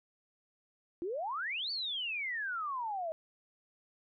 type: exponential two-way sweep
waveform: sine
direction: up then down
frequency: 326.2 to 4620 to 623 Hz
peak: -34 dBFS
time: 1.02-3.12 s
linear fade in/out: 0 ms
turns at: 1.71 s
effects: none